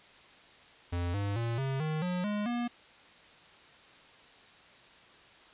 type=tone with pitch steps; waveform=square; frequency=87.31 / 100.87 / 116.54 / 134.65 / 155.57 / 179.74 / 207.7 / 239.9 Hz; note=F2 / G2 / A#2 / C#3 / D#3 / F#3 / G#3 / A#3; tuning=0 / +50 / 0 / -50 / 0 / -50 / 0 / +50 cents; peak=-31 dBFS; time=0.92-2.68 s; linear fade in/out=10 ms; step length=220 ms; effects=white hiss -56 dBFS RMS until 5.53 s + resampled to 8000 Hz